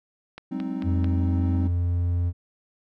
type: click train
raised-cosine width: 0.3 ms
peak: -22 dBFS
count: 4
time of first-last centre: 0.38-1.044 s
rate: 4.52 Hz
type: chord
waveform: triangle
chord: Ab dominant seventh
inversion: third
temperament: equal with one note detuned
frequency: 188.45 / 207.7 / 261.6 / 311.1 Hz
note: Gb3 / Ab3 / C4 / Eb4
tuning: +32 / 0 / 0 / 0 cents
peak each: -31 / -34 / -28 / -32 dBFS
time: 0.51-1.68 s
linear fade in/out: 10 ms
type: tone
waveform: triangle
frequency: 87.31 Hz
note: F2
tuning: in tune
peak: -19 dBFS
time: 0.83-2.33 s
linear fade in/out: 50 ms
effects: none